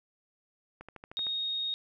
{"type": "click train", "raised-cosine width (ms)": 0.5, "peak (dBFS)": -30, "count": 7, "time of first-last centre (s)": [0.81, 1.268], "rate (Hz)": 13.1}
{"type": "tone", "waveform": "sine", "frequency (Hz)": 3729, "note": "A#7", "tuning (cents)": 0, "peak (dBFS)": -30, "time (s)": [1.17, 1.74], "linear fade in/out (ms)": 0}
{"effects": []}